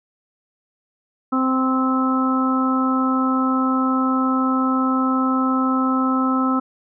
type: harmonic tone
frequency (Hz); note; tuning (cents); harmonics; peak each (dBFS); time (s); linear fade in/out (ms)
260.8; C4; -5; 1 / 2 / 3 / 4 / 5; -18 / -30 / -30 / -27 / -22; 1.32-6.6; 10
effects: none